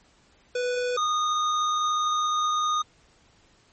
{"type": "tone pair in turn", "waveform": "square", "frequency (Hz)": [493.9, 1231.7], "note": ["B4", "D#6"], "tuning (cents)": [0, -18], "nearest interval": "octave + major third", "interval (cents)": 1582, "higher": "second", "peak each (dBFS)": [-25, -23], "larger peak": "second", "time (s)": [[0.55, 0.97], [0.97, 2.82]], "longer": "second", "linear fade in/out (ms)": 5, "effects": ["pink hiss -60 dBFS RMS until 3.72 s", "MP3 32 kbps"]}